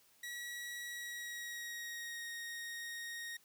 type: tone with pitch glide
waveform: sawtooth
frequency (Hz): 1925 to 1867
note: B6 to A#6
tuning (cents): -45 to +2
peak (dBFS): -39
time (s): 0.23-3.37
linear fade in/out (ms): 5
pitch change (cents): -53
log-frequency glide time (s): 0.85-2.31
effects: white hiss -68 dBFS RMS until 3.44 s + high-pass 60 Hz 12 dB/octave